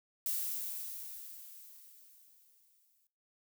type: noise with exponential decay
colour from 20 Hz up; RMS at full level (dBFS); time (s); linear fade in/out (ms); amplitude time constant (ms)
violet; -34; 0.26-3.07; 1; 610
effects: noise-tail reverb RT60 0.4 s tail -18 dB re dry